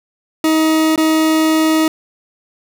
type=tone with dropouts; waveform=40% pulse; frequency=316.3 Hz; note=D#4; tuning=29 cents sharp; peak=-10 dBFS; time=0.44-1.88 s; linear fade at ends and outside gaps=2 ms; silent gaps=0.96-0.977 s; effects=none